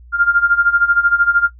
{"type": "tone with tremolo", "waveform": "sine", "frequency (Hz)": 1400, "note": "F6", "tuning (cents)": 4, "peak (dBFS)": -7, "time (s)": [0.12, 1.5], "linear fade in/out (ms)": 50, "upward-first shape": "sine", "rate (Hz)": 13, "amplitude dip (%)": 85, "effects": ["noise-tail reverb RT60 0.1 s tail -20 dB re dry", "added 60 Hz sine -38 dBFS peak until 1.59 s"]}